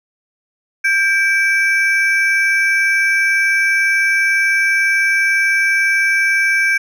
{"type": "ring-modulated tone", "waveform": "triangle", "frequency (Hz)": 1949, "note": "B6", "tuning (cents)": -23, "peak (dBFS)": -7, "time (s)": [0.84, 6.78], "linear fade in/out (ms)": 10, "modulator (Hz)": 361, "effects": []}